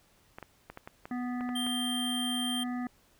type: clicks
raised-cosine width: 0.5 ms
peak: -27 dBFS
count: 9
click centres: 0.385 / 0.427 / 0.7 / 0.774 / 0.875 / 1.055 / 1.409 / 1.491 / 1.666 s
type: harmonic tone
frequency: 246.9 Hz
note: B3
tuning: in tune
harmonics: 1 / 3 / 5 / 7 / 8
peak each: -32 / -42 / -46 / -49 / -50 dBFS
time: 1.11-2.87 s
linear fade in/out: 2 ms
type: tone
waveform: square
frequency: 3168 Hz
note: G7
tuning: 18 cents sharp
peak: -33 dBFS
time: 1.55-2.64 s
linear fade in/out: 10 ms
effects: pink hiss -65 dBFS RMS until 3.19 s